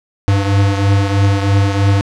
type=beating tone pair; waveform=square; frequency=98.7 / 101.8 Hz; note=G2 / G#2; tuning=+12 / -34 cents; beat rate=3.1 Hz; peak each=-12 / -18 dBFS; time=0.28-2.01 s; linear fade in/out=0 ms; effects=low-pass 6000 Hz 12 dB/octave